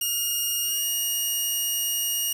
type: tone with pitch glide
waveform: 10% pulse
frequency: 2846 to 2869 Hz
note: F7 to F7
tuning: +32 to +46 cents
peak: -16 dBFS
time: 0.01-2.33 s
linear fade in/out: 5 ms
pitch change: +14 cents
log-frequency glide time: 0.63-0.86 s
effects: 7-bit